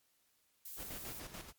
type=noise; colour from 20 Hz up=violet; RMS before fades=-47 dBFS; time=0.65-1.2 s; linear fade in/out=5 ms
type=noise with tremolo; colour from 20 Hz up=pink; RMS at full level=-47 dBFS; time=0.76-1.53 s; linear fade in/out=50 ms; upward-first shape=square; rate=6.9 Hz; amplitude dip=55%
effects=white hiss -75 dBFS RMS until 1.58 s + MP3 96 kbps